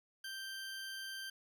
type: tone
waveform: 20% pulse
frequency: 1568 Hz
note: G6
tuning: in tune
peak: -38 dBFS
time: 0.24-1.3 s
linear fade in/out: 5 ms
effects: none